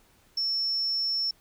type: tone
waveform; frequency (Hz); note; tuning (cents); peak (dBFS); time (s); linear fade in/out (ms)
sine; 5400; E8; +41; -24; 0.37-1.31; 5
effects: tanh soft clip ceiling -21 dBFS + pink hiss -62 dBFS RMS until 1.4 s